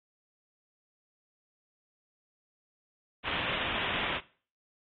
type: low-pass noise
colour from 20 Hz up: white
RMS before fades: -32 dBFS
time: 3.23-4.21 s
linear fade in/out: 50 ms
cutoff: 3500 Hz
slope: 96 dB/octave
effects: noise-tail reverb RT60 0.4 s tail -18 dB re dry + MP3 32 kbps